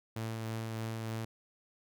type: tone with tremolo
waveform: sawtooth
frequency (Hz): 112.1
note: A2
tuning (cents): +33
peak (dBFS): -31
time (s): 0.16-1.25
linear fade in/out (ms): 5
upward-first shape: triangle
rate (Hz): 3.3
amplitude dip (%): 25
effects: none